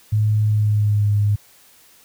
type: tone with pitch glide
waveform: sine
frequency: 106.8 to 103.28 Hz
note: G#2 to G#2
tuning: +49 to -9 cents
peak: -14 dBFS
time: 0.12-1.36 s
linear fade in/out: 10 ms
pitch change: -58 cents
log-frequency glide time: 0.45-1.09 s
effects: white hiss -51 dBFS RMS until 2.04 s